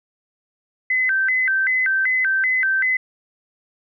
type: tone with vibrato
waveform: sine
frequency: 1776 Hz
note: A6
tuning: 16 cents sharp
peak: -16 dBFS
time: 0.9-2.97 s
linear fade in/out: 5 ms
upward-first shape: square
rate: 2.6 Hz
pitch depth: 230 cents each way
effects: none